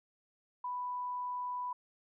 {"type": "tone", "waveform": "sine", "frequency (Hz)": 990, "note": "B5", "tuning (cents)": 4, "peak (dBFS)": -35, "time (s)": [0.64, 1.73], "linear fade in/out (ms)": 5, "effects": []}